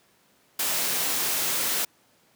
white noise, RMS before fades -26 dBFS, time 0.59-1.85 s, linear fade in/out 5 ms, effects pink hiss -62 dBFS RMS until 2.35 s + high-pass 150 Hz 12 dB/octave

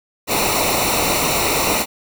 pink noise with comb filter, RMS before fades -18 dBFS, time 0.27-1.86 s, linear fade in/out 50 ms, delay 0.61 ms, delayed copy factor -0.75, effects none

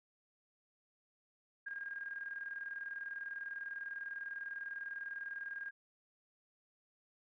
sine tone with tremolo, 1620 Hz, G#6, 43 cents flat, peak -39 dBFS, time 1.66-5.71 s, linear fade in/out 10 ms, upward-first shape square, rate 20 Hz, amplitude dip 55%, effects none

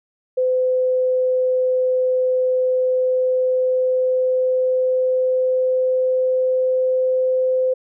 sine tone with pitch glide, 510 to 514.4 Hz, C5 to C5, -44 to -30 cents, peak -15 dBFS, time 0.37-7.74 s, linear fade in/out 10 ms, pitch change +14 cents, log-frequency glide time 2.45-7.49 s, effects none

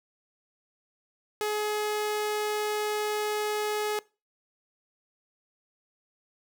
sawtooth tone, 422.2 Hz, G#4, 29 cents sharp, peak -23 dBFS, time 1.41-3.99 s, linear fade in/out 0 ms, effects noise-tail reverb RT60 0.3 s tail -22 dB re dry

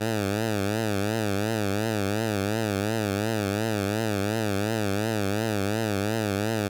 10% pulse tone with vibrato, 105.2 Hz, G#2, 23 cents sharp, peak -16 dBFS, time 0-6.69 s, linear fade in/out 20 ms, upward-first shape triangle, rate 2.8 Hz, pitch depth 150 cents each way, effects none

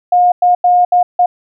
sine tone bursts at uneven times, 715 Hz, F5, 41 cents sharp, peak -6 dBFS, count 5, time 0.12-0.32 / 0.42-0.55 / 0.64-0.85 / 0.92-1.03 / 1.19-1.26 s, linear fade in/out 5 ms, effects none

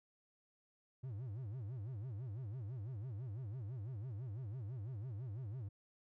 triangle tone with vibrato, 114.6 Hz, A#2, 29 cents flat, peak -40 dBFS, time 1.03-5.69 s, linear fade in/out 10 ms, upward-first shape sine, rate 6 Hz, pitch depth 280 cents each way, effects none

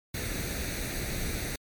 pink noise with comb filter, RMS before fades -33 dBFS, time 0.14-1.56 s, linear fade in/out 5 ms, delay 0.48 ms, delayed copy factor +0.65, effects MP3 96 kbps

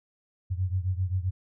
sine beating tone pair, 90.3 / 97.9 Hz, F#2 / G2, -42 / -2 cents, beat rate 7.6 Hz, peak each -27 / -30 dBFS, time 0.5-1.31 s, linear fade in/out 20 ms, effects none

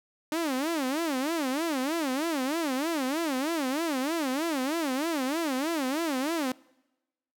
sawtooth tone with vibrato, 293.7 Hz, D4, in tune, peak -23 dBFS, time 0.32-6.52 s, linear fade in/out 2 ms, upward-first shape sine, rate 3.2 Hz, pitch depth 250 cents each way, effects noise-tail reverb RT60 1.0 s tail -24 dB re dry

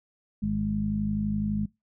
harmonic tone, 51.91 Hz, G#1, in tune, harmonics 1 / 2 / 3 / 4, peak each -35 / -35 / -35 / -26 dBFS, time 0.42-1.66 s, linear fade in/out 10 ms, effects noise-tail reverb RT60 0.2 s tail -22 dB re dry

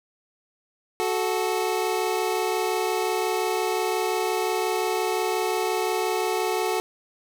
25% pulse tone pair together, 370 / 435.7 Hz, F#4 / A4, 0 / -17 cents, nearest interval minor third, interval 283 cents, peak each -22 dBFS, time 1-6.8 s, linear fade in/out 0 ms, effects 7-bit

